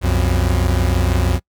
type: tone pair together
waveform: 40% pulse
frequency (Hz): 63.14 / 89.3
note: B1 / F2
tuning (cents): +39 / +39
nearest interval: tritone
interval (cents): 600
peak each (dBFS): -16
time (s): 0.01-1.4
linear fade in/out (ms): 50
effects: noise-tail reverb RT60 0.1 s tail -25 dB re dry